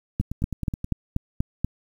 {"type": "two click trains", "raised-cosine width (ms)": 5, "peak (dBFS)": [-16, -10], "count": [7, 7], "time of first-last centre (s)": [[0.21, 0.844], [0.2, 1.646]], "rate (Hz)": [9.46, 4.15], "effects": ["8-bit"]}